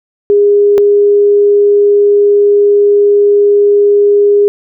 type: tone pair in turn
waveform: sine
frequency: 408.7 / 408.7 Hz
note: G#4 / G#4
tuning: -28 / -28 cents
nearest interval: unison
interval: 0 cents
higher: neither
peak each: -4 dBFS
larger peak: neither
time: 0.3-0.78 / 0.78-4.48 s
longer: second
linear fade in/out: 0 ms
effects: none